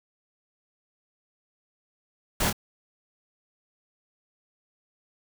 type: noise with echo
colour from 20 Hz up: pink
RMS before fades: -25 dBFS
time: 2.4-2.5 s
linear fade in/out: 5 ms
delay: 28 ms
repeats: 1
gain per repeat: -5 dB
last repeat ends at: 2.528 s
effects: none